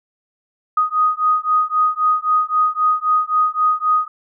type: beating tone pair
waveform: sine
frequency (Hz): 1244.5 / 1248.3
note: D#6 / D#6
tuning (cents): 0 / +5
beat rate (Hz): 3.8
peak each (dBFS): -17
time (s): 0.77-4.08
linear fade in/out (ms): 5
effects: none